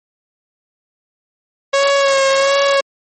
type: tone with vibrato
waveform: sawtooth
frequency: 550 Hz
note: C#5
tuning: 14 cents flat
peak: -7 dBFS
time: 1.73-2.81 s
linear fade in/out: 10 ms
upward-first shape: sine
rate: 1.4 Hz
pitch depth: 29 cents each way
effects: MP3 32 kbps